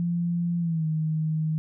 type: tone with pitch glide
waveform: sine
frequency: 172.1 to 156.91 Hz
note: F3 to D#3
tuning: -25 to +15 cents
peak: -23 dBFS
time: 0-1.58 s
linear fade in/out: 0 ms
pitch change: -160 cents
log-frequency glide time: 0.59-0.86 s
effects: none